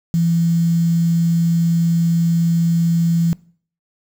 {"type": "tone with quantisation", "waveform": "sine", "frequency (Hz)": 167.9, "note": "E3", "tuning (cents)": 32, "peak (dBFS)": -13, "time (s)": [0.14, 3.33], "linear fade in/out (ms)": 0, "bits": 6, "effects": ["noise-tail reverb RT60 0.5 s tail -22 dB re dry"]}